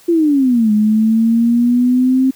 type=exponential two-way sweep; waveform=sine; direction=down then up; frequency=349.2 to 210 to 264.8 Hz; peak=-9 dBFS; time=0.08-2.31 s; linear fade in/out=10 ms; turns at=0.72 s; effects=white hiss -46 dBFS RMS until 2.35 s